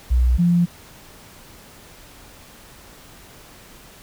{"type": "tone pair in turn", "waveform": "sine", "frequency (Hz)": [61.4, 173.67], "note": ["B1", "F3"], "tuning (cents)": [-9, -9], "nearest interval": "octave + tritone", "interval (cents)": 1800, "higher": "second", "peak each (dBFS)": -13, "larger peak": "neither", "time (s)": [[0.1, 0.38], [0.38, 0.66]], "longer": "neither", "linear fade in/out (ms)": 20, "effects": ["pink hiss -45 dBFS RMS until 4.02 s"]}